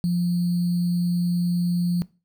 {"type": "tone with sample-and-hold", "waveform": "sine", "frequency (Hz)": 175.2, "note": "F3", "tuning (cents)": 6, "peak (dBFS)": -19, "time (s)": [0.04, 2.02], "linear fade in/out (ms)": 0, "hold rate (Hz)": 4410, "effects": ["noise-tail reverb RT60 0.3 s tail -20 dB re dry"]}